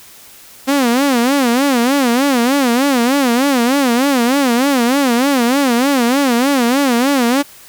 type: tone with vibrato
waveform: sawtooth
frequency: 258.1 Hz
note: C4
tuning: 23 cents flat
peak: -7 dBFS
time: 0.67-7.43 s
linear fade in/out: 20 ms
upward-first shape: sine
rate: 3.3 Hz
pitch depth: 180 cents each way
effects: white hiss -40 dBFS RMS until 7.68 s